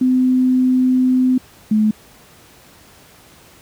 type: tone pair in turn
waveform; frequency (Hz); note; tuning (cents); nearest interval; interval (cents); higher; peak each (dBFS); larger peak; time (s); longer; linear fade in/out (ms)
sine; 255.5 / 214.8; C4 / A3; -41 / -41; minor third; 300; first; -11; neither; 0.01-1.38 / 1.71-1.91; first; 5
effects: pink hiss -46 dBFS RMS until 3.61 s + high-pass 60 Hz 12 dB/octave